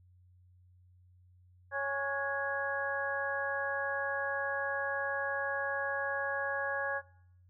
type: harmonic tone with a mistuned harmonic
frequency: 277.2 Hz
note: C#4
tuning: in tune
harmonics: 2 / 3 / 4 / 5 / 6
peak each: -37 / -40 / -41 / -44 / -34 dBFS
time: 1.71-7.02 s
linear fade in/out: 50 ms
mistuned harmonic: 5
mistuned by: +66 cents
effects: noise-tail reverb RT60 0.7 s tail -21 dB re dry + added 90 Hz sine -59 dBFS peak until 7.49 s